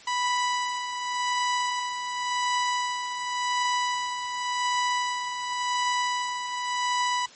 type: tone with tremolo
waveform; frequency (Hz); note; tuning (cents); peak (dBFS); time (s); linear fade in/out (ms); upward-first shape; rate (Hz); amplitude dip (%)
sawtooth; 987; B5; -1; -19; 0.07-7.26; 5; sine; 0.9; 55
effects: white hiss -49 dBFS RMS until 7.35 s + MP3 32 kbps